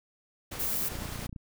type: noise with tremolo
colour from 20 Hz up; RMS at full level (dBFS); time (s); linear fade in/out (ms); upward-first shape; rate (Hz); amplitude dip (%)
pink; -39; 0.51-1.27; 10; triangle; 10; 25
type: noise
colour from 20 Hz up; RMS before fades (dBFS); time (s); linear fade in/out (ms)
violet; -31; 0.59-0.89; 10
type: click train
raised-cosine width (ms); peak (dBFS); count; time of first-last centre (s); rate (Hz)
5; -28; 14; 0.92-1.362; 29.4
effects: none